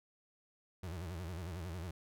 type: tone with vibrato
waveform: 35% pulse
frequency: 86.5 Hz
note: F2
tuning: 16 cents flat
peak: -39 dBFS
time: 0.83-1.91 s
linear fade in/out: 5 ms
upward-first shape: sine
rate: 11 Hz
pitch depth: 150 cents each way
effects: none